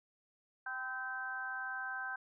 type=harmonic tone with a mistuned harmonic; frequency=258.9 Hz; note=C4; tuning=18 cents flat; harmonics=3 / 4 / 5 / 6; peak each=-46 / -48 / -49 / -39 dBFS; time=0.66-2.16 s; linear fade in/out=5 ms; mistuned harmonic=4; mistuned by=-23 cents; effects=none